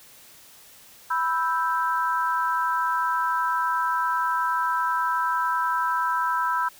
sine chord, E minor, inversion second, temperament equal, 987.8 / 1318.5 / 1568 Hz, B5 / E6 / G6, 0 / 0 / 0 cents, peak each -24 / -26 / -29 dBFS, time 1.1-6.69 s, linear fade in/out 10 ms, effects white hiss -50 dBFS RMS until 6.79 s

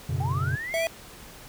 triangle chord, F# suspended fourth, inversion none, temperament equal with one note detuned, 92.5 / 123.47 / 141.34 Hz, F#2 / B2 / C#3, 0 / 0 / +34 cents, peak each -27 dBFS, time 0.09-0.56 s, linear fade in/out 5 ms
sine linear sweep, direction up, 741 to 2500 Hz, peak -31 dBFS, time 0.2-0.87 s, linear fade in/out 5 ms
square tone, 659.3 Hz, E5, in tune, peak -25 dBFS, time 0.74-0.87 s, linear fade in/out 0 ms
effects pink hiss -46 dBFS RMS until 1.48 s

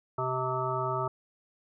harmonic tone, 129 Hz, C3, 24 cents flat, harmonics 1 / 3 / 5 / 7 / 9 / 10, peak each -35 / -35 / -35 / -35 / -35 / -35 dBFS, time 0.18-1.08 s, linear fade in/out 5 ms, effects none

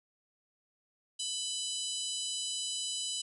harmonic tone, 996 Hz, B5, 14 cents sharp, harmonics 3 / 4 / 5 / 6 / 7 / 8 / 9 / 10, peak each -38 / -41 / -44 / -47 / -44 / -40 / -52 / -47 dBFS, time 1.19-3.22 s, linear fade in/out 10 ms, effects none

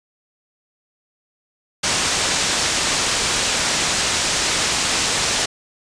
white low-pass noise, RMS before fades -20 dBFS, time 1.83-5.46 s, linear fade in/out 10 ms, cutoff 7800 Hz, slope 24 dB/octave, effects resampled to 22050 Hz

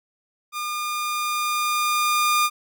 sawtooth tone with level ramp, 1210 Hz, D#6, 49 cents flat, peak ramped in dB -23 to -13 dBFS, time 0.52-2.5 s, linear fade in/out 50 ms, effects none

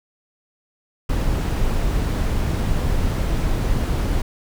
brown noise, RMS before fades -20 dBFS, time 1.09-4.22 s, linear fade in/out 5 ms, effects none

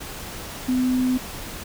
sine tone in noise, 254.2 Hz, C4, 50 cents flat, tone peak -18 dBFS, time 0.68-1.18 s, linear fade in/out 10 ms, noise pink, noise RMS -35 dBFS, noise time 0-1.64 s, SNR +14 dB, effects none

